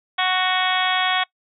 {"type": "harmonic tone", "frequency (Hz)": 370.1, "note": "F#4", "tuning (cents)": 0, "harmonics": [2, 3, 4, 5, 6, 7, 8, 9, 10], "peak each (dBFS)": [-23, -25, -27, -26, -27, -32, -35, -24, -32], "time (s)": [0.18, 1.24], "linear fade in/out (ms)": 10, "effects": ["noise-tail reverb RT60 0.1 s tail -23 dB re dry"]}